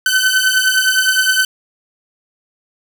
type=beating tone pair; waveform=sawtooth; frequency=1517 / 1526.7 Hz; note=F#6 / G6; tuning=+43 / -46 cents; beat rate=9.7 Hz; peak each=-11 dBFS; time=0.06-1.45 s; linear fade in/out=2 ms; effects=none